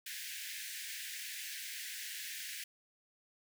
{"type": "high-pass noise", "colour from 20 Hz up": "pink", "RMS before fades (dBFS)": -44, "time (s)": [0.06, 2.64], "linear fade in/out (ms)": 5, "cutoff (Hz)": 1600, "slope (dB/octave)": 96, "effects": []}